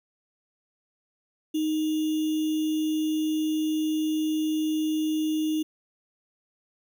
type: tone with sample-and-hold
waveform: sine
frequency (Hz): 311.1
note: D#4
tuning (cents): 0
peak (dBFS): -23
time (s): 1.54-5.63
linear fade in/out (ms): 10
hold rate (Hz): 3150
effects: none